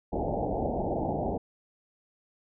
white low-pass noise, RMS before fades -30 dBFS, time 0.12-1.38 s, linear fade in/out 10 ms, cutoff 840 Hz, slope 96 dB/octave, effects none

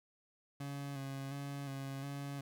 30% pulse tone with vibrato, 138.59 Hz, C#3, in tune, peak -38 dBFS, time 0.6-2.41 s, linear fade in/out 5 ms, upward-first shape square, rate 1.4 Hz, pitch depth 28 cents each way, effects none

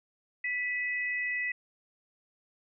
sine tone pair together, 1975.5 / 2548 Hz, B6 / D#7, 0 / +41 cents, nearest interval major third, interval 441 cents, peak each -30 / -37 dBFS, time 0.44-1.52 s, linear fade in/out 5 ms, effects none

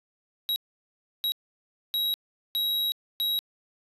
square tone bursts at uneven times, 3848 Hz, B7, 46 cents flat, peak -25 dBFS, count 5, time 0.49-0.56 / 1.24-1.32 / 1.94-2.14 / 2.55-2.92 / 3.2-3.39 s, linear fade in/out 0 ms, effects resampled to 32000 Hz

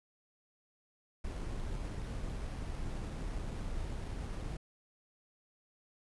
brown noise with sample-and-hold, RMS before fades -39 dBFS, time 1.24-4.57 s, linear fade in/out 5 ms, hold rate 7350 Hz, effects resampled to 24000 Hz

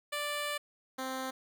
10% pulse tone pair in turn, 587.3 / 261.6 Hz, D5 / C4, 0 / 0 cents, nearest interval octave + major second, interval 1400 cents, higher first, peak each -25 / -27 dBFS, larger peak first, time 0.12-0.58 / 0.98-1.31 s, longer first, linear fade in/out 10 ms, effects none

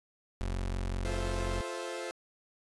30% pulse tone, 45.33 Hz, F#1, 35 cents flat, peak -29 dBFS, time 0.41-1.61 s, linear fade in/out 0 ms
sawtooth chord, F major seventh, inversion none, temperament equal with one note detuned, 349.2 / 434.9 / 523.3 / 659.3 Hz, F4 / A4 / C5 / E5, 0 / -20 / 0 / 0 cents, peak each -37 / -39 / -36 / -41 dBFS, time 1.05-2.11 s, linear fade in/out 0 ms
effects resampled to 24000 Hz

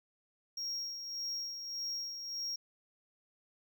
triangle tone with tremolo, 5588 Hz, F8, in tune, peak -34 dBFS, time 0.57-2.56 s, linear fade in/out 5 ms, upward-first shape sine, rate 1.7 Hz, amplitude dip 50%, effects none

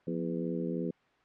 harmonic tone with a mistuned harmonic, 83 Hz, E2, 12 cents sharp, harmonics 2 / 3 / 4 / 5 / 6, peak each -35 / -37 / -38 / -39 / -40 dBFS, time 0.07-0.91 s, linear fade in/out 5 ms, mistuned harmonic 2, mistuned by +100 cents, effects white hiss -66 dBFS RMS until 1.24 s + low-pass 2000 Hz 12 dB/octave

